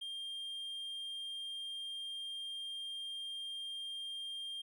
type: tone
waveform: triangle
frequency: 3200 Hz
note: G7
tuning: 35 cents sharp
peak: -39 dBFS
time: 0.01-4.62 s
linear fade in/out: 10 ms
effects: none